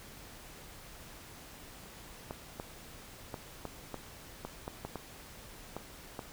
clicks, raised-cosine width 1 ms, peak -24 dBFS, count 11, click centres 2.309 / 2.599 / 3.342 / 3.653 / 3.943 / 4.45 / 4.679 / 4.85 / 4.957 / 5.766 / 6.192 s, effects pink hiss -51 dBFS RMS until 6.32 s

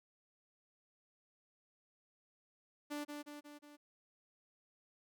sawtooth tone with echo, 293.7 Hz, D4, in tune, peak -36 dBFS, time 2.9-3.05 s, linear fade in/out 20 ms, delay 180 ms, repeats 4, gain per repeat -4 dB, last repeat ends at 3.77 s, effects none

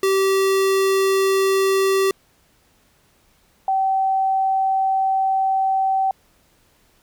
square / sine tone pair in turn, 386.8 / 769.4 Hz, G4 / G5, -23 / -33 cents, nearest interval octave, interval 1190 cents, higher second, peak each -16 dBFS, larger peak neither, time 0.03-2.11 / 3.68-6.11 s, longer second, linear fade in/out 2 ms, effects pink hiss -59 dBFS RMS until 7.02 s

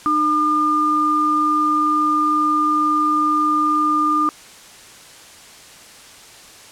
sine tone pair together, 303.7 / 1206.4 Hz, D#4 / D6, -42 / +46 cents, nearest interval 2 octaves, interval 2388 cents, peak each -21 / -15 dBFS, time 0.06-4.29 s, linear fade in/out 0 ms, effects white hiss -42 dBFS RMS until 6.71 s + low-pass 9000 Hz 12 dB/octave

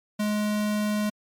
square tone, 210 Hz, G#3, 19 cents sharp, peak -24 dBFS, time 0.19-1.1 s, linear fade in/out 10 ms, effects MP3 96 kbps

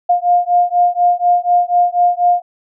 sine beating tone pair, 705 / 709.1 Hz, F5 / F5, +16 / +26 cents, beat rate 4.1 Hz, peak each -13 dBFS, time 0.09-2.42 s, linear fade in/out 10 ms, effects none

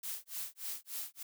blue noise with tremolo, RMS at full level -39 dBFS, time 0.03-1.23 s, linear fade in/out 5 ms, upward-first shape sine, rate 3.4 Hz, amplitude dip 100%, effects none

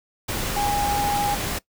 sine tone in noise, 818 Hz, G#5, 26 cents flat, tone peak -21 dBFS, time 0.56-1.35 s, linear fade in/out 10 ms, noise pink, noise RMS -27 dBFS, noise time 0.28-1.59 s, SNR +3 dB, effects noise-tail reverb RT60 0.1 s tail -20 dB re dry

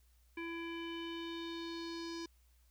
square tone with low-pass filter sweep, 334.4 Hz, E4, 25 cents sharp, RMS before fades -43 dBFS, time 0.37-2.26 s, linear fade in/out 5 ms, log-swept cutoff 2300 to 5300 Hz, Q 4.2, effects added 60 Hz sine -65 dBFS peak until 2.7 s + white hiss -75 dBFS RMS until 2.7 s

